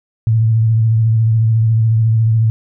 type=tone with vibrato; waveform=sine; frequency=112.1 Hz; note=A2; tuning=33 cents sharp; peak=-9 dBFS; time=0.27-2.5 s; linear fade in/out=0 ms; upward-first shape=sine; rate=14 Hz; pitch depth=38 cents each way; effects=none